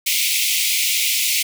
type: high-pass noise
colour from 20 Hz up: pink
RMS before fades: -19 dBFS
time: 0.06-1.43 s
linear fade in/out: 10 ms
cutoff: 2100 Hz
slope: 96 dB/octave
effects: none